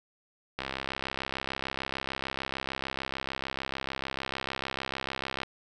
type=click train; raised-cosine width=0.3 ms; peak=-16 dBFS; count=324; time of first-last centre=0.59-5.433 s; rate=66.7 Hz; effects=none